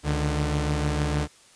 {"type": "tone pair together", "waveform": "sawtooth", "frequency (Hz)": [71.4, 149.38], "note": ["D2", "D3"], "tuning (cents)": [-48, 30], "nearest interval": "octave + minor second", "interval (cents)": 1278, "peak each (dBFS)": -22, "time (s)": [0.03, 1.28], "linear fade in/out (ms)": 50, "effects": ["white hiss -54 dBFS RMS until 1.55 s", "resampled to 22050 Hz"]}